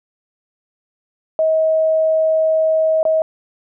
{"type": "tone with dropouts", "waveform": "sine", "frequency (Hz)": 636, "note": "D#5", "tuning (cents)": 38, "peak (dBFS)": -12, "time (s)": [1.39, 3.22], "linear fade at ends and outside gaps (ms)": 1, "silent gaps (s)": [3.03, 3.052], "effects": []}